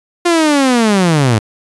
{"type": "linear sweep", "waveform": "sawtooth", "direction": "down", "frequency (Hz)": [353, 102.5], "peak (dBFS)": -5, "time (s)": [0.25, 1.39], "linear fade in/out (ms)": 10, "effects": ["resampled to 24000 Hz"]}